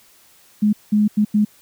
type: tone bursts at uneven times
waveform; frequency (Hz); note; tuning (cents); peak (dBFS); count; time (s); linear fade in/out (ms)
sine; 210; G#3; +19; -12; 4; 0.62-0.73 / 0.92-1.08 / 1.17-1.25 / 1.34-1.45; 10
effects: white hiss -52 dBFS RMS until 1.61 s